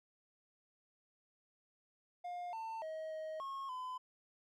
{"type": "tone with pitch steps", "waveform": "triangle", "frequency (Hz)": [709, 896, 633, 629, 1087, 1014], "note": ["F5", "A5", "D#5", "D#5", "C#6", "B5"], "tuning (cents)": [26, 31, 30, 19, -34, 45], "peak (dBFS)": -39, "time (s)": [2.24, 3.98], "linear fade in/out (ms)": 10, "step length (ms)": 290, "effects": []}